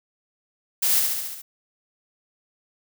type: noise with echo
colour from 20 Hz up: blue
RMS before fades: -21 dBFS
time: 0.82-1 s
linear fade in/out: 10 ms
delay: 70 ms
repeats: 6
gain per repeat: -3 dB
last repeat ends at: 1.42 s
effects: none